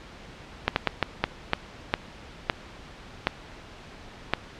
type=slowing click train; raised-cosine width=0.3 ms; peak=-4 dBFS; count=10; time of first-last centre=0.68-4.336 s; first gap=81 ms; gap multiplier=1.38; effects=pink hiss -45 dBFS RMS until 4.59 s + low-pass 4000 Hz 12 dB/octave